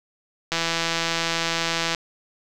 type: click train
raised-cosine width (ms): 0.2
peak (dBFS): -6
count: 238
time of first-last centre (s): 0.52-1.948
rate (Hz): 166
effects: none